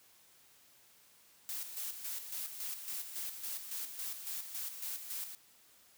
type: noise with tremolo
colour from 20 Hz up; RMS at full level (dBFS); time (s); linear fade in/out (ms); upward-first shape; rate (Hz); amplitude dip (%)
blue; -40; 1.49-5.35; 0; square; 3.6; 55
effects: white hiss -64 dBFS RMS until 5.97 s + high-pass 60 Hz 12 dB/octave